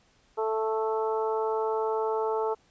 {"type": "harmonic tone", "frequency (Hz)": 220, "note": "A3", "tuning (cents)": 0, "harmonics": [2, 3, 4, 5, 6], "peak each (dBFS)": [-27, -37, -31, -39, -38], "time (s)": [0.37, 2.55], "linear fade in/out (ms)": 20, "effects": ["pink hiss -64 dBFS RMS until 2.7 s", "resampled to 16000 Hz"]}